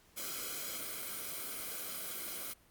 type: noise with comb filter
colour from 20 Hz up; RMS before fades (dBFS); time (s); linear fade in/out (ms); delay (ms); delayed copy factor
white; -41; 0.16-2.54; 20; 1.1; -0.75
effects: pink hiss -65 dBFS RMS until 2.7 s + Opus 48 kbps